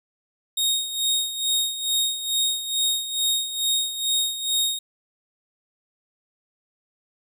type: tone with tremolo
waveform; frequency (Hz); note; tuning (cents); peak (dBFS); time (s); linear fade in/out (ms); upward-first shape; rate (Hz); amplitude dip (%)
sawtooth; 3729; A#7; 0; -16; 0.57-4.79; 5; sine; 2.3; 70
effects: none